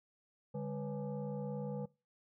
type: tone with frequency modulation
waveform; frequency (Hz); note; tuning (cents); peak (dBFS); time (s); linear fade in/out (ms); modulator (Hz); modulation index
sine; 144.8; D3; -24; -37; 0.54-1.86; 10; 347; 1.3
effects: noise-tail reverb RT60 0.3 s tail -23 dB re dry